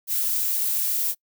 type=noise; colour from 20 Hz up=violet; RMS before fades=-24 dBFS; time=0.07-1.15 s; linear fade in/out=50 ms; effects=noise-tail reverb RT60 0.1 s tail -25 dB re dry